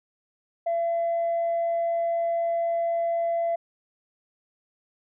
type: tone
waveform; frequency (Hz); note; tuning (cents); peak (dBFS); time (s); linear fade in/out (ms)
sine; 676; E5; +43; -21; 0.66-3.56; 10
effects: tanh soft clip ceiling -20 dBFS

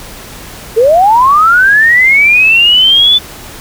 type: linear sweep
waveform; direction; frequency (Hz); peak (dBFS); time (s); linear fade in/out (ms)
sine; up; 425.1 to 3520; -3; 0.76-3.19; 20
effects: pink hiss -29 dBFS RMS until 3.6 s

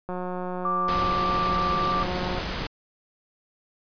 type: click train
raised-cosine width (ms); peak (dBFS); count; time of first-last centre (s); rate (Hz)
1; -19; 417; 0.09-2.388; 181
type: tone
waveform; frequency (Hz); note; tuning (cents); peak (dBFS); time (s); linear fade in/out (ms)
sine; 1174.7; D6; 0; -23; 0.65-2.03; 2
type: noise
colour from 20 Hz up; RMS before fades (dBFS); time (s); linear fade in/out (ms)
pink; -30; 0.88-2.67; 5
effects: resampled to 11025 Hz

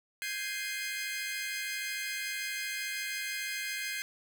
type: chord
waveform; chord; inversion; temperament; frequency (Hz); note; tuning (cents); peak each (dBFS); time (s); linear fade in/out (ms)
sawtooth; Ab major seventh; third; equal; 1568 / 1661.2 / 2093 / 2489; G6 / Ab6 / C7 / Eb7; 0 / 0 / 0 / 0; -38 / -38 / -34 / -38; 0.22-4.02; 0
effects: none

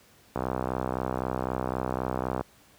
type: click train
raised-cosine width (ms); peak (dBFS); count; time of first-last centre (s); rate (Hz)
1; -14; 132; 0.36-2.41; 63.9
effects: pink hiss -58 dBFS RMS until 2.78 s + high-pass 60 Hz 12 dB/octave

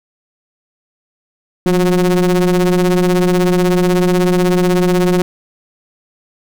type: ring-modulated tone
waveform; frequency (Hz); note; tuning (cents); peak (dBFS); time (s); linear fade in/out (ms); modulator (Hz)
square; 91.7; F#2; -15; -8; 1.66-5.22; 0; 267
effects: none

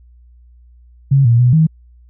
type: tone with pitch steps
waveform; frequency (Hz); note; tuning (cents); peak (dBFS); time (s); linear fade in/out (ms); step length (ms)
sine; 137.3 / 117.6 / 123.6 / 158.8; C#3 / A#2 / B2 / D#3; -16 / +16 / +2 / +36; -7; 1.11-1.67; 10; 140
effects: added 60 Hz sine -42 dBFS peak until 2.09 s

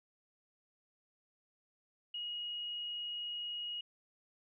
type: tone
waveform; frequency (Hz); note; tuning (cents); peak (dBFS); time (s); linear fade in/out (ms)
sine; 2889; F#7; -42; -38; 2.14-3.81; 5
effects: none

